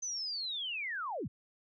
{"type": "linear sweep", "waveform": "sine", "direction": "down", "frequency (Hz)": [6200, 68.1], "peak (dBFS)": -35, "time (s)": [0.02, 1.28], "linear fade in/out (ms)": 10, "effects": []}